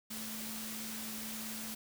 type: tone in noise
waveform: sine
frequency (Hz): 220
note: A3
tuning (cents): 0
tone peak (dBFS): -45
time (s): 0.1-1.75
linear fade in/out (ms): 10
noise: white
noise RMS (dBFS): -43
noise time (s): 0.1-1.75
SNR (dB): -5
effects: none